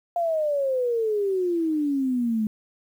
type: exponential sweep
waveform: sine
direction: down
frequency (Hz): 701 to 211.8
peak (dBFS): -21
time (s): 0.16-2.47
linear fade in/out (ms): 2
effects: 9-bit